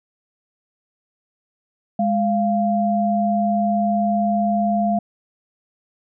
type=tone pair together; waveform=sine; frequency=207.7 / 692.2 Hz; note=G#3 / F5; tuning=0 / -16 cents; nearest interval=octave + major sixth; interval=2084 cents; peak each=-19 dBFS; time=1.99-4.99 s; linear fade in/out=5 ms; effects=none